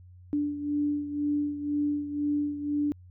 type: beating tone pair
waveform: sine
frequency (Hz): 291.9 / 293.9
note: D4 / D4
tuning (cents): -10 / +1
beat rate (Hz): 2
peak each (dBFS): -27 / -33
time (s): 0.33-2.92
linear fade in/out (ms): 0
effects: added 90 Hz sine -48 dBFS peak until 3.1 s